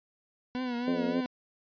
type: tone with vibrato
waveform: 40% pulse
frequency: 246.9 Hz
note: B3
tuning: in tune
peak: -30 dBFS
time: 0.55-1.26 s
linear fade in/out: 0 ms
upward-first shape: triangle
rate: 3.5 Hz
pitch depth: 79 cents each way
type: harmonic tone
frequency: 87 Hz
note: F2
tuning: 6 cents flat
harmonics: 2 / 3 / 4 / 5 / 6 / 7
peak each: -40 / -32 / -41 / -36 / -38 / -38 dBFS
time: 0.87-1.21 s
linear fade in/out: 10 ms
effects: resampled to 11025 Hz